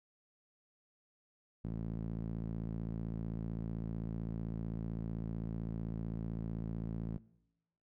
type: tone with band-pass filter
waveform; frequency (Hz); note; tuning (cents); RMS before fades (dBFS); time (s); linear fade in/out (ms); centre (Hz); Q
sawtooth; 55.7; A1; +22; -40; 1.64-7.18; 5; 180; 1.4
effects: noise-tail reverb RT60 0.9 s tail -21 dB re dry